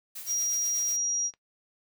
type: noise with tremolo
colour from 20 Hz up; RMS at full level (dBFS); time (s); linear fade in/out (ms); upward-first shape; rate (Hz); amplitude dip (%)
blue; -38; 0.15-0.97; 10; triangle; 8.3; 55
type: tone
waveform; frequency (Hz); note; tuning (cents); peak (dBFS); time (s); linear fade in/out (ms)
sine; 5720; F8; +41; -26; 0.26-1.31; 50
type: clicks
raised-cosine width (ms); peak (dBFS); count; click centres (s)
0.2; -34; 2; 0.828 / 1.338
effects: noise-tail reverb RT60 0.1 s tail -17 dB re dry